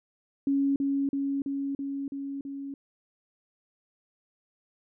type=tone with echo; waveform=sine; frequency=277.2 Hz; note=C#4; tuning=in tune; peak=-22 dBFS; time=0.47-0.76 s; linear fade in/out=2 ms; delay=330 ms; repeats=6; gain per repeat=-2 dB; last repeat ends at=2.74 s; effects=none